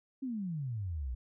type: exponential sweep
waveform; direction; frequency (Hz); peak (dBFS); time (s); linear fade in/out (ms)
sine; down; 276.1 to 57.7; -34; 0.22-1.15; 10
effects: none